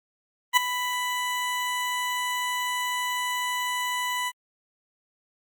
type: tone with ADSR envelope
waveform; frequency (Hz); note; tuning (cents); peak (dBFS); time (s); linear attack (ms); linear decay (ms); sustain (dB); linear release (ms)
20% pulse; 992; B5; +7; -8; 0.53-4.32; 39; 9; -13; 45
effects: Opus 24 kbps